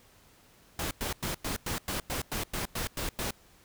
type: noise bursts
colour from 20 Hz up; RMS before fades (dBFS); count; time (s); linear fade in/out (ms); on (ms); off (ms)
pink; -33; 12; 0.79-3.308; 2; 120; 98
effects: pink hiss -60 dBFS RMS until 3.64 s